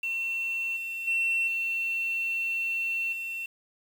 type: tone with level steps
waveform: sine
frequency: 2705 Hz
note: E7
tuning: 44 cents sharp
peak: -27 / -31 / -22 / -26 / -31 dBFS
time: 0.03-3.46 s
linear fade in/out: 5 ms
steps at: 0.76 / 1.07 / 1.47 / 3.12 s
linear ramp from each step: 10 ms
effects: tanh soft clip ceiling -21 dBFS + 8-bit